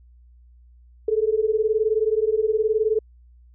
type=beating tone pair; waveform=sine; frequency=426.3 / 445.3 Hz; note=G#4 / A4; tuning=+45 / +21 cents; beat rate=19 Hz; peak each=-21 / -21 dBFS; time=1.08-2.99 s; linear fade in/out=5 ms; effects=added 60 Hz sine -48 dBFS peak until 3.54 s